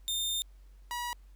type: tone pair in turn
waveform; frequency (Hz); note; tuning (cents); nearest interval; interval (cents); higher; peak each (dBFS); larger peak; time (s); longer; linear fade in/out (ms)
sawtooth; 3627 / 965.7; A#7 / B5; -48 / -39; octave + major seventh; 2291; first; -27 / -30; first; 0.08-0.42 / 0.91-1.13; first; 0
effects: added 47 Hz sine -51 dBFS peak until 1.35 s + pink hiss -71 dBFS RMS until 1.35 s